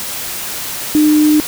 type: tone in noise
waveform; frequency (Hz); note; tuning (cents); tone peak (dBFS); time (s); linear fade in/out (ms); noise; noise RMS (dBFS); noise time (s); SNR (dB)
sine; 303; D#4; -46; -7; 0.95-1.4; 0; white; -23; 0-1.47; +13
effects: none